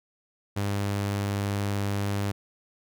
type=tone; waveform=sawtooth; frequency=100.7 Hz; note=G2; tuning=47 cents sharp; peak=-22 dBFS; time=0.56-2.32 s; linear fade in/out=10 ms; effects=none